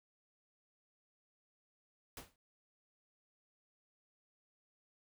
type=noise with exponential decay; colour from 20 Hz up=pink; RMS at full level=-44 dBFS; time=2.17-2.36 s; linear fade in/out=2 ms; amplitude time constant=40 ms; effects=none